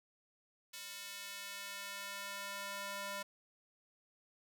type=tone with high-pass filter sweep; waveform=square; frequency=199.7 Hz; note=G3; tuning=32 cents sharp; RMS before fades=-45 dBFS; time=0.73-3.23 s; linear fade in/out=10 ms; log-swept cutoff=3000 to 780 Hz; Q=0.79; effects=none